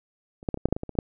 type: clicks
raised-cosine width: 2 ms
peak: -30 / -12 / -13 / -23 / -6 / -30 / -7 / -17 / -18 / -22 / -28 / -7 dBFS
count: 12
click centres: 0.429 / 0.488 / 0.543 / 0.574 / 0.656 / 0.687 / 0.726 / 0.765 / 0.834 / 0.893 / 0.953 / 0.988 s
effects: none